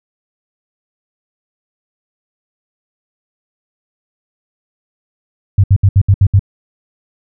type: tone bursts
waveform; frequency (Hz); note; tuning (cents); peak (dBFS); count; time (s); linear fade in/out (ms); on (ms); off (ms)
sine; 98; G2; 0; -4; 7; 5.58-6.394; 5; 58; 68
effects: none